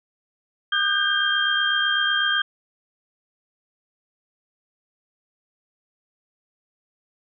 sine tone cluster, 1220 / 1524 / 1592 / 3195 Hz, D#6 / G6 / G6 / G7, -34 / -49 / +26 / +32 cents, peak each -28 / -27 / -22 / -23 dBFS, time 0.72-2.42 s, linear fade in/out 5 ms, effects none

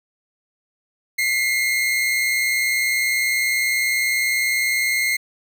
40% pulse tone pair together, 2010 / 2130 Hz, B6 / C7, +30 / +30 cents, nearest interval minor second, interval 100 cents, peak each -24 / -18 dBFS, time 1.18-5.17 s, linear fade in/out 10 ms, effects none

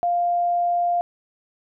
sine tone, 699 Hz, F5, 1 cent sharp, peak -18 dBFS, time 0.03-1.01 s, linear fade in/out 0 ms, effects none

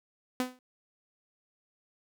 sawtooth tone with exponential decay, 252.9 Hz, B3, 41 cents sharp, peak -21 dBFS, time 0.4-0.59 s, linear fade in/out 1 ms, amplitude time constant 41 ms, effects none

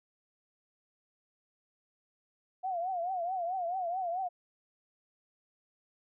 sine tone with vibrato, 719 Hz, F#5, 50 cents flat, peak -31 dBFS, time 2.63-4.29 s, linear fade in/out 20 ms, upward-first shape triangle, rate 4.6 Hz, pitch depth 140 cents each way, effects none

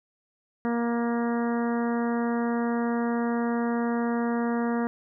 harmonic tone, 235.4 Hz, A#3, 17 cents sharp, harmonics 1 / 2 / 3 / 4 / 5 / 6 / 7 / 8, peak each -25 / -31 / -35 / -37 / -39 / -41 / -42 / -43 dBFS, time 0.65-4.87 s, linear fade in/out 0 ms, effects none

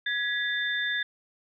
sine tone cluster, 1674 / 1950 / 3576 Hz, G#6 / B6 / A7, +13 / -23 / +27 cents, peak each -28 / -33 / -32 dBFS, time 0.06-1.03 s, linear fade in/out 5 ms, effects none

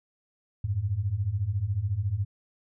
sine beating tone pair, 91.3 / 105.3 Hz, F#2 / G#2, -23 / +24 cents, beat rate 14 Hz, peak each -30 / -27 dBFS, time 0.64-2.25 s, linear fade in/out 5 ms, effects none

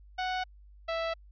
sawtooth tone pair in turn, 740 / 659.3 Hz, F#5 / E5, 0 / 0 cents, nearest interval major second, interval 200 cents, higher first, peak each -26 dBFS, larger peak neither, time 0.18-0.44 / 0.88-1.14 s, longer neither, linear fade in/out 10 ms, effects added 50 Hz sine -51 dBFS peak until 1.31 s + resampled to 11025 Hz

